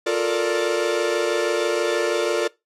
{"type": "chord", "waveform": "45% pulse", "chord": "Bb major seventh", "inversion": "second", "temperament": "equal with one note detuned", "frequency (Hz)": [352.7, 440, 466.2, 587.3], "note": ["F4", "A4", "Bb4", "D5"], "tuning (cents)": [17, 0, 0, 0], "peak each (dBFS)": -25, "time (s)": [0.06, 2.48], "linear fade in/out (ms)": 10, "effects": ["noise-tail reverb RT60 0.2 s tail -21 dB re dry", "low-pass 8000 Hz 12 dB/octave"]}